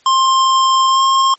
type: tone with pitch glide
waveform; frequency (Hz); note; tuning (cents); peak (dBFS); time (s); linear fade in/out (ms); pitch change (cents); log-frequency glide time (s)
square; 1056 to 1068.3; C6 to C6; +16 to +36; -10; 0.06-1.34; 2; +20; 0.89-1.02
effects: white hiss -53 dBFS RMS until 1.38 s + MP3 32 kbps